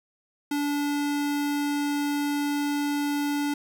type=tone; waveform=square; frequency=289.3 Hz; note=D4; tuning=26 cents flat; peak=-25 dBFS; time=0.51-3.54 s; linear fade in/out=5 ms; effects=9-bit